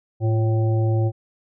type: harmonic tone with a mistuned harmonic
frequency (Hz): 110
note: A2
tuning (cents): 0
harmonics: 1 / 3 / 5 / 7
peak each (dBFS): -17 / -27 / -31 / -34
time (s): 0.2-1.12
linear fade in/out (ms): 50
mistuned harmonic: 3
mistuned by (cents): +83
effects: none